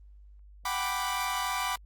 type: chord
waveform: sawtooth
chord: G major seventh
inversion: third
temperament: equal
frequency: 740 / 784 / 987.8 / 1174.7 Hz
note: F#5 / G5 / B5 / D6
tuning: 0 / 0 / 0 / 0 cents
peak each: -33 / -34 / -29 / -30 dBFS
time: 0.65-1.76 s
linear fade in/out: 5 ms
effects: added 50 Hz sine -49 dBFS peak until 1.85 s + Opus 24 kbps